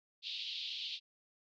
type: band-pass noise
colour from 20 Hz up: white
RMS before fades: -42 dBFS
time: 0.22-1 s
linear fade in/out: 50 ms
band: 2800 to 4300 Hz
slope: 48 dB/octave
effects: none